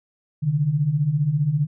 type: beating tone pair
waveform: sine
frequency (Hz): 135.8 / 150.8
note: C#3 / D3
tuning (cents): -35 / +46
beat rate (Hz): 15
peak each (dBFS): -24 / -19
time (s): 0.42-1.67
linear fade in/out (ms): 20
effects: none